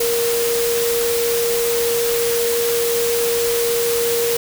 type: tone in noise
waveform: sine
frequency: 469.5 Hz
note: A#4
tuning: 12 cents sharp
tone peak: -17 dBFS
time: 0-4.37 s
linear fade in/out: 5 ms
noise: white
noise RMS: -23 dBFS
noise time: 0-4.37 s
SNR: +3 dB
effects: none